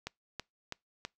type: click train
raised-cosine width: 0.2 ms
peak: -20 dBFS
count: 4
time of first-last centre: 0.07-1.05 s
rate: 3.06 Hz
effects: noise-tail reverb RT60 0.2 s tail -26 dB re dry

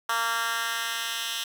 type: tone with high-pass filter sweep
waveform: 10% pulse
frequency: 230 Hz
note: A#3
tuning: 23 cents flat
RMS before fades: -29 dBFS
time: 0.09-1.44 s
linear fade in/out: 5 ms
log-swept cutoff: 1200 to 2800 Hz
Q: 1.7
effects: 8-bit

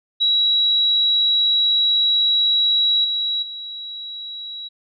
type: tone with level steps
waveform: sine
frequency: 3884 Hz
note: B7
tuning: 30 cents flat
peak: -14 / -19 / -29 dBFS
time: 0.2-4.69 s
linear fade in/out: 20 ms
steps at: 3.04 / 3.42 s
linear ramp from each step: 10 ms
effects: none

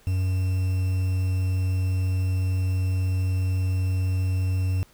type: tone with quantisation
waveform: triangle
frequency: 93 Hz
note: F#2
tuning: 9 cents sharp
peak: -19 dBFS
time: 0.07-4.83 s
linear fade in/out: 0 ms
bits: 7
effects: pink hiss -57 dBFS RMS until 4.93 s

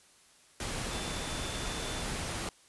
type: tone in noise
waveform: sine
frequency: 3525 Hz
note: A7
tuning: 2 cents sharp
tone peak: -45 dBFS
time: 0.91-2.03 s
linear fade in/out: 2 ms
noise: pink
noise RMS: -36 dBFS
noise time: 0.6-2.49 s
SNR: -12 dB
effects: white hiss -61 dBFS RMS until 2.68 s + resampled to 24000 Hz

